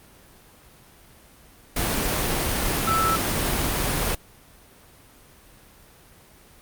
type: tone in noise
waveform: sine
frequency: 1318.5 Hz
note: E6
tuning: in tune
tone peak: -20 dBFS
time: 2.87-3.16 s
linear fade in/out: 5 ms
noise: pink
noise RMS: -24 dBFS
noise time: 1.76-4.15 s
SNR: +1 dB
effects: pink hiss -51 dBFS RMS until 6.61 s + Opus 32 kbps

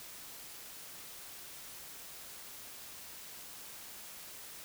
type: silence
effects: white hiss -49 dBFS RMS until 4.64 s

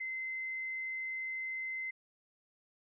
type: tone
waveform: sine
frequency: 2063 Hz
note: C7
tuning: 25 cents flat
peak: -36 dBFS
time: 0-1.91 s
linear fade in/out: 10 ms
effects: none

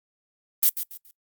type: noise with echo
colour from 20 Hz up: violet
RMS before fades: -17 dBFS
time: 0.63-0.69 s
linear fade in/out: 0 ms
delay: 140 ms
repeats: 3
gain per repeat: -11 dB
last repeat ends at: 1.11 s
effects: noise-tail reverb RT60 0.1 s tail -22 dB re dry + Opus 24 kbps

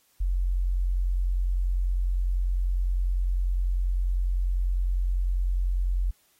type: tone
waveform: sine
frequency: 45 Hz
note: F#1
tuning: 47 cents flat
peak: -22 dBFS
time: 0.2-6.11 s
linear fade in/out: 10 ms
effects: white hiss -65 dBFS RMS until 6.39 s + AAC 48 kbps

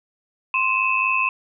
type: tone cluster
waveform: sine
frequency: 1046 / 2540 / 2644 Hz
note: C6 / D#7 / E7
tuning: -1 / +35 / +5 cents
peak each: -22 dBFS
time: 0.54-1.29 s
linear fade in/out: 2 ms
effects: none

